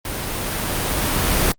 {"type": "noise with level ramp", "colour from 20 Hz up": "pink", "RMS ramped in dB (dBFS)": [-27, -17], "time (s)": [0.05, 1.52], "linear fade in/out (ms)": 2, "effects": ["Opus 32 kbps"]}